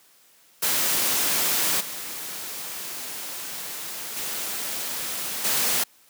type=noise with level steps; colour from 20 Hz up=white; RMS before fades=-23 / -34 / -30 / -23 dBFS; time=0.62-5.84 s; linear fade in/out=10 ms; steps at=1.8 / 4.16 / 5.44 s; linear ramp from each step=10 ms; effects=white hiss -57 dBFS RMS until 6.09 s + high-pass 150 Hz 12 dB/octave